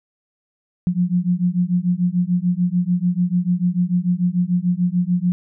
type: beating tone pair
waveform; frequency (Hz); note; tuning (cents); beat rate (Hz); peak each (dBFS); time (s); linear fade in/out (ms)
sine; 174.61 / 181.41; F3 / F#3; 0 / -34; 6.8; -19; 0.87-5.32; 0
effects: none